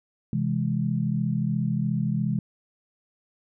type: chord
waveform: sine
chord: C augmented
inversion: none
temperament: equal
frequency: 130.81 / 164.81 / 207.7 Hz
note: C3 / E3 / G#3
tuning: 0 / 0 / 0 cents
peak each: -27 dBFS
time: 0.33-2.39 s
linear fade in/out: 2 ms
effects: none